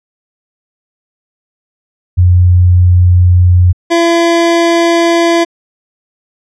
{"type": "tone pair in turn", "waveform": ["sine", "25% pulse"], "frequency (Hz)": [89.5, 337.9], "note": ["F2", "E4"], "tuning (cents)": [43, 43], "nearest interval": "octave + major seventh", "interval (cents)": 2300, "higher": "second", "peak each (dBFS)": -3, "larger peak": "neither", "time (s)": [[2.17, 3.73], [3.9, 5.45]], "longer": "first", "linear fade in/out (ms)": 20, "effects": ["low-pass 6000 Hz 12 dB/octave"]}